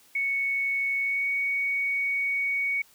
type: tone with pitch glide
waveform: sine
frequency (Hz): 2217 to 2235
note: C#7 to C#7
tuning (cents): 0 to +14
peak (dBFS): -24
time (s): 0.15-2.82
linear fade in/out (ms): 5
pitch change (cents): +14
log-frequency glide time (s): 1-1.27
effects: white hiss -58 dBFS RMS until 2.94 s